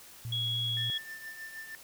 sine tone with vibrato, 116.54 Hz, A#2, in tune, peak -35 dBFS, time 0.25-0.9 s, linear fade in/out 0 ms, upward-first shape sine, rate 3.5 Hz, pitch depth 10 cents each way
sine tone, 3333 Hz, G#7, 5 cents sharp, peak -30 dBFS, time 0.32-0.98 s, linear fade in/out 5 ms
triangle tone with tremolo, 1781 Hz, A6, 21 cents sharp, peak -37 dBFS, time 0.77-1.75 s, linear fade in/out 0 ms, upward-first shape triangle, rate 6.4 Hz, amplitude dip 65%
effects white hiss -52 dBFS RMS until 1.83 s

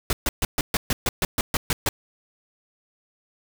pink noise bursts, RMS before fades -22 dBFS, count 12, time 0.1-1.89 s, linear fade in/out 2 ms, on 30 ms, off 130 ms, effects none

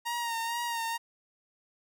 sawtooth tone with vibrato, 932.3 Hz, A#5, in tune, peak -27 dBFS, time 0.05-0.98 s, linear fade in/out 20 ms, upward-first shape sine, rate 2.2 Hz, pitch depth 38 cents each way, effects none

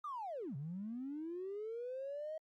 triangle linear two-way sweep, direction down then up, 1240 to 130.81 to 639 Hz, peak -37 dBFS, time 0.04-2.38 s, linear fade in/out 5 ms, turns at 0.56 s, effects tanh soft clip ceiling -38 dBFS + Opus 48 kbps

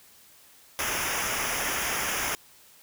pink noise with comb filter, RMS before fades -29 dBFS, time 0.79-2.35 s, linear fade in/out 0 ms, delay 0.24 ms, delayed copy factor -0.8, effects white hiss -55 dBFS RMS until 2.82 s

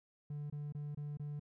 triangle tone bursts, 146.83 Hz, D3, in tune, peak -37 dBFS, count 5, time 0.3-1.396 s, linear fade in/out 5 ms, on 200 ms, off 24 ms, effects tanh soft clip ceiling -33 dBFS

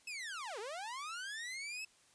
sawtooth linear two-way sweep, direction down then up, 2637 to 386.6 to 2637 Hz, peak -38 dBFS, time 0.07-1.85 s, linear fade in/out 5 ms, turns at 0.59 s, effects white hiss -67 dBFS RMS until 2.14 s + resampled to 22050 Hz

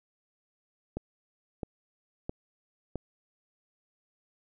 click train, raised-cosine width 2 ms, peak -20 dBFS, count 4, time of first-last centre 0.97-2.957 s, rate 1.51 Hz, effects none

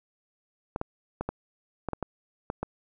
clicks, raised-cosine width 1 ms, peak -16 dBFS, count 9, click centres 0.761 / 0.814 / 1.21 / 1.29 / 1.887 / 1.933 / 2.027 / 2.501 / 2.63 s, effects none

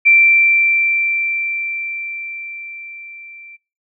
sine tone with level ramp, 2349 Hz, D7, in tune, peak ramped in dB -6 to -36 dBFS, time 0.05-3.57 s, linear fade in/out 20 ms, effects noise-tail reverb RT60 0.4 s tail -26 dB re dry

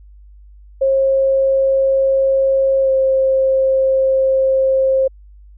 sine tone with pitch glide, 538 to 531.2 Hz, C5 to C5, +48 to +26 cents, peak -11 dBFS, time 0.81-5.08 s, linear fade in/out 10 ms, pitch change -22 cents, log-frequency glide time 2.82-2.9 s, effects added 50 Hz sine -39 dBFS peak until 5.57 s

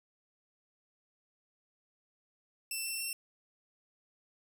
10% pulse tone with pitch steps, 2674 / 2691 / 2708 Hz, E7 / E7 / E7, +24 / +35 / +46 cents, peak -27 dBFS, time 2.71-3.13 s, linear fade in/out 2 ms, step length 140 ms, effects none

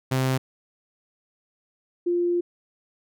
sawtooth / sine tone pair in turn, 130.81 / 349.2 Hz, C3 / F4, 0 / 0 cents, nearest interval octave + perfect fourth, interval 1700 cents, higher second, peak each -17 / -20 dBFS, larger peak first, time 0.11-0.38 / 2.06-2.41 s, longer second, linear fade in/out 10 ms, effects none

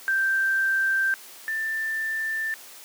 sine tone pair in turn, 1568 / 1777.6 Hz, G6 / A6, 0 / +17 cents, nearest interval major second, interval 217 cents, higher second, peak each -20 / -25 dBFS, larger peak first, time 0.08-1.14 / 1.48-2.54 s, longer neither, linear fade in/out 0 ms, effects white hiss -45 dBFS RMS until 2.84 s + high-pass 300 Hz 12 dB/octave

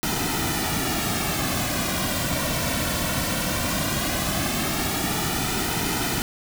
pink noise with flanger, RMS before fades -25 dBFS, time 0.03-6.22 s, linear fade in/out 0 ms, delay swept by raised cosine 1.8 to 2.44 ms, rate 0.17 Hz, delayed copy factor -0.65, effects none

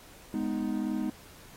triangle chord, G# minor, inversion none, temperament just, 207.7 / 249.2 / 311.5 Hz, G#3 / B3 / D#4, 0 / +16 / +2 cents, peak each -31 dBFS, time 0.34-1.1 s, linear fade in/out 2 ms, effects pink hiss -53 dBFS RMS until 1.56 s + AAC 48 kbps

